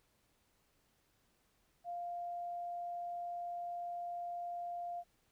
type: tone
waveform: sine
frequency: 698.5 Hz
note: F5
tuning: in tune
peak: -39 dBFS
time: 1.84-5.04 s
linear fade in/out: 50 ms
effects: pink hiss -75 dBFS RMS until 5.31 s